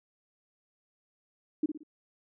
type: tone with echo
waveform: sine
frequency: 306 Hz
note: D#4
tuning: 29 cents flat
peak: -23 dBFS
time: 1.63-1.66 s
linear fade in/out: 5 ms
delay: 58 ms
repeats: 3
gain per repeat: -8 dB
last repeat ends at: 1.834 s
effects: none